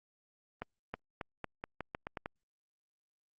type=accelerating click train; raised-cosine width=0.5 ms; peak=-23 dBFS; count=10; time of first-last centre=0.62-2.259 s; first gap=320 ms; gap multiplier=0.85; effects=Opus 32 kbps